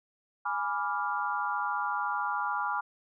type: chord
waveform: sine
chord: G# diminished seventh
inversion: none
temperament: equal with one note detuned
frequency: 830.6 / 984.3 / 1174.7 / 1396.9 Hz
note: G#5 / B5 / D6 / F6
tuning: 0 / -6 / 0 / 0 cents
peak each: -34 dBFS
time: 0.45-2.81 s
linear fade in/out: 10 ms
effects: none